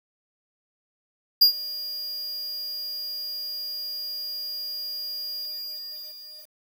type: tone with ADSR envelope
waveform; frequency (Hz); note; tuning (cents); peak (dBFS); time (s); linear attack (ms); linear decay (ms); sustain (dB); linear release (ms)
square; 4832; D8; +48; -11; 1.41-6.62; 11; 100; -20; 1200
effects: 8-bit